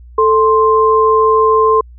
sine tone pair together, 440 / 1048.9 Hz, A4 / C6, 0 / +4 cents, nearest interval octave + minor third, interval 1504 cents, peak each -10 dBFS, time 0.18-1.81 s, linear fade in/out 5 ms, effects added 60 Hz sine -34 dBFS peak until 1.98 s

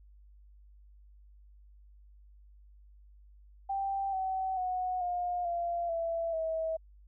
sine tone with pitch steps, 784 / 759 / 734.9 / 711.5 / 688.8 / 666.9 / 645.7 Hz, G5 / F#5 / F#5 / F5 / F5 / E5 / E5, 0 / +44 / -12 / +32 / -24 / +20 / -36 cents, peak -30 dBFS, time 3.69-6.77 s, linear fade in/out 10 ms, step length 440 ms, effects added 50 Hz sine -54 dBFS peak until 7.07 s

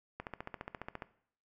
click train, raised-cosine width 0.5 ms, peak -25 dBFS, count 13, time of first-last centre 0.2-1.022 s, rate 14.6 Hz, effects noise-tail reverb RT60 0.6 s tail -17 dB re dry

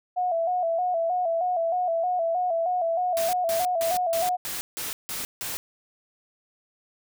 sine tone with vibrato, 694 Hz, F5, 11 cents flat, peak -22 dBFS, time 0.16-4.37 s, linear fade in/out 20 ms, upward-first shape square, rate 3.2 Hz, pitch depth 77 cents each way
white noise bursts, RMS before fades -32 dBFS, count 8, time 3.17-5.57 s, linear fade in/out 0 ms, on 160 ms, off 160 ms
effects none

